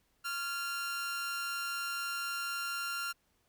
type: tone with amplitude modulation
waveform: sawtooth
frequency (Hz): 1388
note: F6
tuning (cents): -11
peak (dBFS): -29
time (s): 0.24-3.13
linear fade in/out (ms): 20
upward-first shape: sine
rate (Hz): 295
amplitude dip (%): 45
effects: pink hiss -74 dBFS RMS until 3.48 s